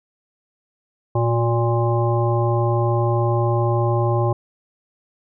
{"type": "harmonic tone with a mistuned harmonic", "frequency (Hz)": 116.54, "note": "A#2", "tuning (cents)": 0, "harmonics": [1, 3, 5, 7, 9], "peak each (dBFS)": [-18, -23, -25, -26, -28], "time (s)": [1.15, 4.33], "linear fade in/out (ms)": 5, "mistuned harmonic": 3, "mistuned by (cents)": 49, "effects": []}